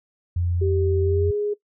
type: tone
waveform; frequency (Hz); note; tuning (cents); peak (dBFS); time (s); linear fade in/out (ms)
sine; 87.3; F2; 0; -20; 0.36-1.31; 5
type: tone with pitch glide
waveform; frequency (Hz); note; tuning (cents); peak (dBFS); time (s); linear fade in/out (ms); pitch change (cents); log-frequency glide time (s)
sine; 389.2 to 414.7; G4 to G#4; -12 to -3; -21; 0.61-1.54; 10; +109; 1.02-1.35
effects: noise-tail reverb RT60 0.1 s tail -19 dB re dry